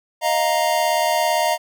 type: chord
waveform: square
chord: Eb suspended second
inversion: none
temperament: just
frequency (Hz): 622.3 / 700 / 933.4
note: Eb5 / F5 / Bb5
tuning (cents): 0 / +4 / +2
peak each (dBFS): -22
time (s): 0.21-1.58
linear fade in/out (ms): 50
effects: none